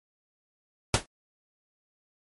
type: noise with exponential decay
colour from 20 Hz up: pink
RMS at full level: -18 dBFS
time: 0.94-1.06 s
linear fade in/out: 1 ms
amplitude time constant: 24 ms
effects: MP3 48 kbps